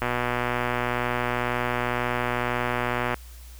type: click train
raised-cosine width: 0.5 ms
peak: -10 dBFS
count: 382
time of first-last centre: 0.02-3.143 s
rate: 122 Hz
effects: added 60 Hz sine -41 dBFS peak until 3.59 s + white hiss -51 dBFS RMS until 3.59 s